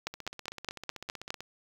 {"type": "two click trains", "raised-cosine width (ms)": 0.2, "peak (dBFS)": [-23, -15], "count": [21, 7], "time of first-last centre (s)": [[0.14, 1.406], [0.07, 1.305]], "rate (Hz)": [15.8, 4.86], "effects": ["high-pass 60 Hz 12 dB/octave", "7-bit"]}